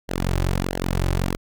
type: tone with flanger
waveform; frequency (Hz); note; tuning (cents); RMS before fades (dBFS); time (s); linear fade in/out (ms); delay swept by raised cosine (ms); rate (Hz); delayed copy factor
sawtooth; 45.32; F#1; -35; -23; 0.08-1.37; 20; 0.8 to 4.4; 1.5; -0.85
effects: none